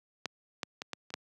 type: clicks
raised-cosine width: 0.2 ms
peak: -16 / -15 / -20 / -18 / -28 / -17 dBFS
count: 6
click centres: 0.257 / 0.632 / 0.819 / 0.933 / 1.104 / 1.14 s
effects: high-pass 150 Hz 12 dB/octave